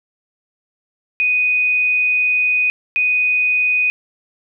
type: tone pair in turn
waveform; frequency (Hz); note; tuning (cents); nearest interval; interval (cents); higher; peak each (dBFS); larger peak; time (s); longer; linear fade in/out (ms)
sine; 2489 / 2489; D#7 / D#7; 0 / 0; unison; 0; neither; -13; neither; 1.2-2.7 / 2.96-3.9; first; 0
effects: none